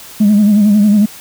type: tone with vibrato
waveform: sine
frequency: 207.7 Hz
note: G#3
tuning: in tune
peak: -4 dBFS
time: 0.2-1.06 s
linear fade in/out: 10 ms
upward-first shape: sine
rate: 11 Hz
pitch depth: 61 cents each way
effects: tanh soft clip ceiling -3 dBFS + white hiss -34 dBFS RMS until 1.2 s